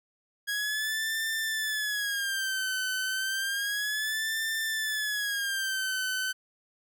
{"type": "tone with vibrato", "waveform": "sawtooth", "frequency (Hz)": 1646, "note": "G#6", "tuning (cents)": -16, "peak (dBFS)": -25, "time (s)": [0.47, 6.33], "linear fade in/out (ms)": 20, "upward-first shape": "sine", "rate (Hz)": 0.31, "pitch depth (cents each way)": 140, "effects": []}